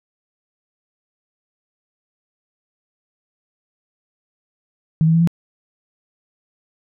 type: tone with pitch steps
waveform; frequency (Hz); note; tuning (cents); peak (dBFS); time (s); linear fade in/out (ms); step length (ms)
sine; 159 / 162.34 / 165.75 / 169.23; D#3 / E3 / E3 / E3; +38 / -26 / +10 / +46; -11; 5.01-5.274; 0; 66
effects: none